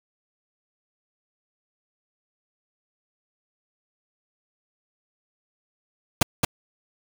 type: noise with echo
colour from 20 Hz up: pink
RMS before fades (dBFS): -17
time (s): 6.21-6.23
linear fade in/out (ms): 5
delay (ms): 220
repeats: 1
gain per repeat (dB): -3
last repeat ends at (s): 6.45
effects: none